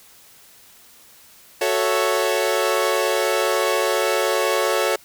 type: chord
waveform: sawtooth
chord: F# minor seventh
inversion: none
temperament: equal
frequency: 370 / 440 / 554.4 / 659.3 Hz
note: F#4 / A4 / C#5 / E5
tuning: 0 / 0 / 0 / 0 cents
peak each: -21 / -19 / -18 / -23 dBFS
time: 1.61-4.96 s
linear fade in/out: 5 ms
effects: white hiss -49 dBFS RMS until 5.04 s